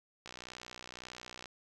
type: click train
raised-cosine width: 0.2 ms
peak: -28 dBFS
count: 75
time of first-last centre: 0.26-1.457 s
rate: 61.8 Hz
effects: none